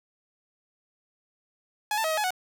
sawtooth tone with pitch steps, 842 / 888 / 637 / 632 / 846 / 738 Hz, G#5 / A5 / D#5 / D#5 / G#5 / F#5, +24 / +16 / +41 / +27 / +32 / -5 cents, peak -21 dBFS, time 1.91-2.306 s, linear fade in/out 2 ms, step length 66 ms, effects none

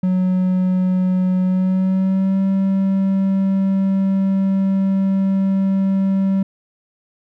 triangle tone with pitch glide, 184.4 to 193.34 Hz, F#3 to G3, -6 to -24 cents, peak -12 dBFS, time 0.03-6.43 s, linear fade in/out 5 ms, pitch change +82 cents, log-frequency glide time 1.43-2.42 s, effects none

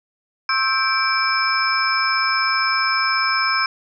sine tone cluster, 1074 / 1311 / 1576 / 2327 / 5210 Hz, C6 / E6 / G6 / D7 / E8, +45 / -10 / +9 / -17 / -21 cents, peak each -23 dBFS, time 0.49-3.66 s, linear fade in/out 2 ms, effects none

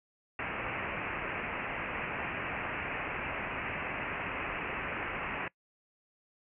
white low-pass noise, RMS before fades -37 dBFS, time 0.39-5.48 s, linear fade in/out 2 ms, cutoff 2700 Hz, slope 96 dB/octave, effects noise-tail reverb RT60 0.1 s tail -23 dB re dry

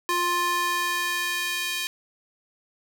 square tone with high-pass filter sweep, 350.7 Hz, F4, 7 cents sharp, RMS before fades -26 dBFS, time 0.09-1.87 s, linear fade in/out 0 ms, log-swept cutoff 750 to 2700 Hz, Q 1.4, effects none

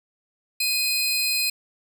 sawtooth tone pair together, 2498 / 4155 Hz, D#7 / C8, +6 / -13 cents, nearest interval major sixth, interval 881 cents, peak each -21 dBFS, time 0.6-1.5 s, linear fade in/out 5 ms, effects none

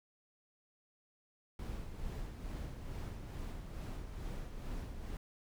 brown noise with tremolo, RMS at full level -41 dBFS, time 1.59-5.17 s, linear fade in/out 2 ms, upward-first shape sine, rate 2.3 Hz, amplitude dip 45%, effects none

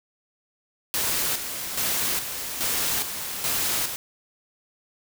white noise with tremolo, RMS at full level -25 dBFS, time 0.94-3.96 s, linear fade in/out 0 ms, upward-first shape square, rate 1.2 Hz, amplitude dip 55%, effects none

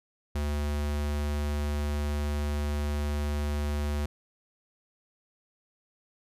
square tone, 73.42 Hz, D2, in tune, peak -28 dBFS, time 0.35-4.06 s, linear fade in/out 5 ms, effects resampled to 32000 Hz

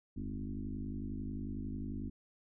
sine tone with frequency modulation, 146.83 Hz, D3, in tune, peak -37 dBFS, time 0.16-2.1 s, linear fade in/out 10 ms, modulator 51.1 Hz, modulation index 2.9, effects none

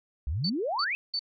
sine exponential sweep, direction up, 60.9 to 2637 Hz, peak -27 dBFS, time 0.27-0.95 s, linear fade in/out 0 ms
sine tone bursts, 4519 Hz, C#8, 33 cents sharp, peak -27 dBFS, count 3, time 0.44-1.194 s, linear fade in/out 5 ms, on 58 ms, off 290 ms
effects none

